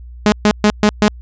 sawtooth tone bursts, 210 Hz, G#3, 19 cents sharp, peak -4 dBFS, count 5, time 0.26-1.08 s, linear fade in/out 0 ms, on 60 ms, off 130 ms, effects added 60 Hz sine -31 dBFS peak until 1.21 s + resampled to 16000 Hz

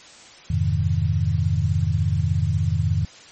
sine chord, F minor seventh, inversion none, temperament equal, 87.31 / 103.83 / 130.81 / 155.56 Hz, F2 / Ab2 / C3 / Eb3, 0 / 0 / 0 / 0 cents, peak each -22 / -23 / -26 / -24 dBFS, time 0.5-3.05 s, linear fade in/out 5 ms, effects white hiss -45 dBFS RMS until 3.31 s + MP3 32 kbps

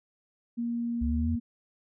sine tone, 235.5 Hz, A#3, 18 cents sharp, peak -28 dBFS, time 0.57-1.4 s, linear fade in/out 20 ms
sine exponential sweep, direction up, 67.6 to 87.31 Hz, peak -27 dBFS, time 1.01-1.36 s, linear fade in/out 10 ms
effects none

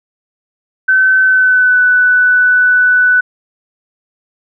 sine tone with pitch glide, 1528 to 1491.4 Hz, G6 to F#6, -45 to +13 cents, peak -6 dBFS, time 0.88-3.21 s, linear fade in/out 10 ms, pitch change -42 cents, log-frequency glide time 1.22-1.81 s, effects none

